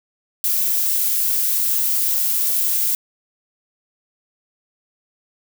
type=noise; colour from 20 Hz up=violet; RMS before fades=-19 dBFS; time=0.44-2.95 s; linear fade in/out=0 ms; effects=none